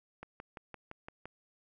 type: click train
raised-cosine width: 0.5 ms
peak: -29 dBFS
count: 7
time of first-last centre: 0.23-1.256 s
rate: 5.85 Hz
effects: none